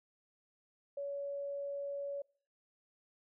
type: tone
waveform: sine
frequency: 564 Hz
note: C#5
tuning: 30 cents sharp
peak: -37 dBFS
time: 0.97-2.22 s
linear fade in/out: 5 ms
effects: noise-tail reverb RT60 0.5 s tail -26 dB re dry